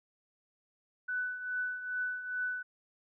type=tone with tremolo; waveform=sine; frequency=1494 Hz; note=F#6; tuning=16 cents sharp; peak=-30 dBFS; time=1.08-2.63 s; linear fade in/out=10 ms; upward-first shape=triangle; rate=2.4 Hz; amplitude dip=70%; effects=none